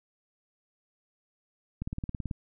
click train, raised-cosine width 5 ms, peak -21 dBFS, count 10, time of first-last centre 1.82-2.312 s, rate 18.3 Hz, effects none

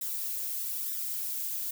violet noise with flanger, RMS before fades -34 dBFS, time 0.01-1.71 s, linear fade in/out 5 ms, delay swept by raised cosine 0.54 to 3.14 ms, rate 1.1 Hz, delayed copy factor +0.6, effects none

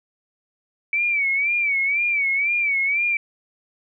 sine tone with vibrato, 2288 Hz, D7, 46 cents flat, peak -18 dBFS, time 0.93-3.17 s, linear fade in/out 2 ms, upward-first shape sine, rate 2 Hz, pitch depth 97 cents each way, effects none

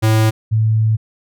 square / sine tone pair in turn, 110 / 110 Hz, A2 / A2, 0 / 0 cents, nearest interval unison, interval 0 cents, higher neither, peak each -11 dBFS, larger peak neither, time 0.02-0.31 / 0.51-0.97 s, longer second, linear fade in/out 20 ms, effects none

